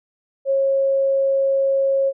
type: tone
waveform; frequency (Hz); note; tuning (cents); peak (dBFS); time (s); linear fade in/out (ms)
sine; 544; C#5; -33; -15; 0.45-2.13; 50
effects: none